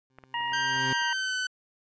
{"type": "tone with exponential growth", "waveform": "20% pulse", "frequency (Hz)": 130.81, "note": "C3", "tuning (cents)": 0, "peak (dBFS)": -24, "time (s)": [0.1, 0.93], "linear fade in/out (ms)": 2, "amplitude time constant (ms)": 180}
{"type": "clicks", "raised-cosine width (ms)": 0.5, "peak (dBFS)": [-30, -33, -34, -30, -26, -32, -33], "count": 7, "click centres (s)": [0.186, 0.238, 0.407, 0.522, 0.765, 0.878, 1.02]}
{"type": "harmonic tone", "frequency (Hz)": 947, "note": "A#5", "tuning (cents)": 27, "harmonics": [1, 2, 3], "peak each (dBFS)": [-30, -33, -35], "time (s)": [0.34, 1.13], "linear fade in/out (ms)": 2}
{"type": "tone with pitch glide", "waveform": "sawtooth", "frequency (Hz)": [1577, 1510.1], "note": ["G6", "F#6"], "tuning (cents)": [10, 35], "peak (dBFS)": -24, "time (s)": [0.53, 1.47], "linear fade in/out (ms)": 5, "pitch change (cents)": -75, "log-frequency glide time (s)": [0.95, 1.36]}
{"effects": ["resampled to 16000 Hz"]}